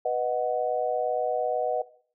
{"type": "chord", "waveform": "sine", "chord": "B major", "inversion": "none", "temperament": "equal", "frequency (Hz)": [493.9, 622.3, 740], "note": ["B4", "D#5", "F#5"], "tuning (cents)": [0, 0, 0], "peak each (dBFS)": -28, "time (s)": [0.05, 1.82], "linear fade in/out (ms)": 5, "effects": ["noise-tail reverb RT60 0.5 s tail -18 dB re dry"]}